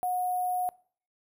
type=tone with sample-and-hold; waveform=sine; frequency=728 Hz; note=F#5; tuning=28 cents flat; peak=-26 dBFS; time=0.03-0.69 s; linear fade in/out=0 ms; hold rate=11025 Hz; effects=noise-tail reverb RT60 0.5 s tail -23 dB re dry